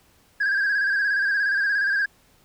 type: tone with vibrato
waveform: sine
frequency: 1621 Hz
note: G#6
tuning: 42 cents flat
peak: -17 dBFS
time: 0.4-2.06 s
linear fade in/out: 10 ms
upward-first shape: square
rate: 17 Hz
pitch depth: 47 cents each way
effects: tanh soft clip ceiling -18 dBFS + pink hiss -59 dBFS RMS until 2.44 s